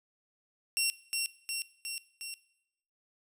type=tone with echo; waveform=15% pulse; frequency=2735 Hz; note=F7; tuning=37 cents flat; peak=-20 dBFS; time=0.77-0.9 s; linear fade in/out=0 ms; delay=360 ms; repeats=4; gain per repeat=-3 dB; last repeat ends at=2.34 s; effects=noise-tail reverb RT60 0.8 s tail -19 dB re dry